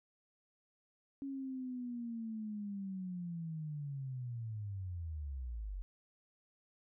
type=linear sweep; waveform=sine; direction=down; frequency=277.2 to 43.65 Hz; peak=-39 dBFS; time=1.22-5.82 s; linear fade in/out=0 ms; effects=none